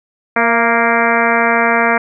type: harmonic tone with a mistuned harmonic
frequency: 233.1 Hz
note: A#3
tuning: in tune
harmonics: 1 / 2 / 3 / 4 / 5 / 6 / 7 / 8 / 9 / 10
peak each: -20 / -19 / -17 / -19 / -20 / -19 / -19 / -22 / -20 / -22 dBFS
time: 0.36-1.98 s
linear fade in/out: 5 ms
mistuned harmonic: 3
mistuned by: -31 cents
effects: none